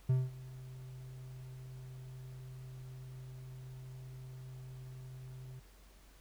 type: tone with ADSR envelope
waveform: triangle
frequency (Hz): 128.9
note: C3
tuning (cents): -26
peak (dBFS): -23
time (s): 0.09-5.6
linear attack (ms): 8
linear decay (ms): 200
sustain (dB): -21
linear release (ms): 11
effects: added 47 Hz sine -59 dBFS peak until 6.2 s + pink hiss -64 dBFS RMS until 6.2 s